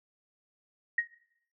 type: tone with exponential decay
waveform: sine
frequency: 1879 Hz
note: A#6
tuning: 13 cents sharp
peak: -21 dBFS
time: 0.98-1.07 s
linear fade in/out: 5 ms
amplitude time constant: 19 ms
effects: noise-tail reverb RT60 0.7 s tail -19 dB re dry